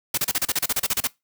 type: noise bursts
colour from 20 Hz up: white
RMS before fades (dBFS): -22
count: 14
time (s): 0.14-1.073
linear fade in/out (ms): 5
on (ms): 36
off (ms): 33
effects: noise-tail reverb RT60 0.2 s tail -22 dB re dry